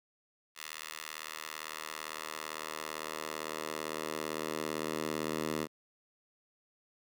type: tone with high-pass filter sweep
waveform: 10% pulse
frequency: 77.78 Hz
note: D#2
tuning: in tune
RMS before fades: -39 dBFS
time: 0.55-5.68 s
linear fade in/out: 50 ms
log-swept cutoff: 1900 to 240 Hz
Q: 0.78
effects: none